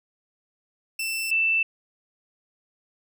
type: tone pair in turn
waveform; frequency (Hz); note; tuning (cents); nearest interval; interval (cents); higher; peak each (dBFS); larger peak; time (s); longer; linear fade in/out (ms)
sawtooth / sine; 2669 / 2658; E7 / E7; +21 / +14; unison; 7; first; -23 / -19; second; 0.99-1.31 / 1.31-1.63; neither; 5
effects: none